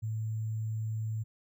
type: tone with sample-and-hold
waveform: sine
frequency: 110 Hz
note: A2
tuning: in tune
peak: -31 dBFS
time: 0.02-1.24 s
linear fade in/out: 20 ms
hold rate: 7350 Hz
effects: none